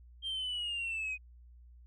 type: linear sweep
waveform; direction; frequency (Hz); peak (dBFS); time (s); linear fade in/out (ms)
sine; down; 3188 to 2489; -32; 0.22-1.18; 50
effects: tanh soft clip ceiling -32 dBFS + added 60 Hz sine -53 dBFS peak until 1.86 s